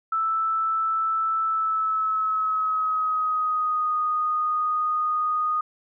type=tone with pitch glide; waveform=sine; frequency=1318.5 to 1237.3 Hz; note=E6 to D#6; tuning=0 to -10 cents; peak=-21 dBFS; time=0.12-5.61 s; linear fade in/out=5 ms; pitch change=-110 cents; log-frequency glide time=1.43-3.96 s; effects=none